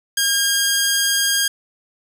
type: tone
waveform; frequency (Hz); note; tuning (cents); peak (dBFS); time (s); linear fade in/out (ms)
10% pulse; 1618; G#6; -46; -7; 0.17-1.48; 5
effects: none